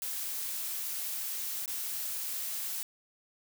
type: noise with dropouts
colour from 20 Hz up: blue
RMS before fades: -36 dBFS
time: 0.02-2.83 s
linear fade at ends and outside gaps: 0 ms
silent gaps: 1.658-1.678 s
effects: none